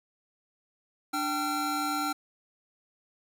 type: tone cluster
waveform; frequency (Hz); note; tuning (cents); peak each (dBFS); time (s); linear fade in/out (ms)
square; 295.2 / 778 / 1366; D4 / G5 / F6; +9 / -13 / -39; -34 / -34 / -32; 1.13-2.13; 10
effects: none